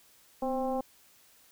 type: tone with frequency modulation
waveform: sine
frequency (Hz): 524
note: C5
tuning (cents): +2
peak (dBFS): -28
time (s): 0.42-0.81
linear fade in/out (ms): 5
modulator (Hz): 269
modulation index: 1.3
effects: white hiss -61 dBFS RMS until 1.51 s